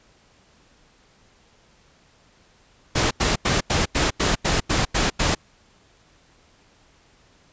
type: noise bursts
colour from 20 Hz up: pink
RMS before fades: -20 dBFS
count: 10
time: 2.95-5.351 s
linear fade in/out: 10 ms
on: 160 ms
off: 89 ms
effects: pink hiss -57 dBFS RMS until 7.52 s + resampled to 16000 Hz